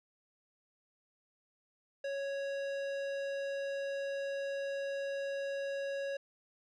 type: tone with tanh clipping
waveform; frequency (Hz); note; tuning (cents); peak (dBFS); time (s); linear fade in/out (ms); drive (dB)
sine; 554; C#5; -1; -37; 2.04-6.17; 5; 16
effects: none